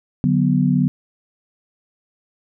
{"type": "chord", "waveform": "sine", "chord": "B minor", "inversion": "first", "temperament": "equal", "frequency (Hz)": [146.83, 185, 246.9], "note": ["D3", "F#3", "B3"], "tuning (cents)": [0, 0, 0], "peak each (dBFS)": -18, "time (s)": [0.24, 0.88], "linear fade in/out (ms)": 0, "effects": []}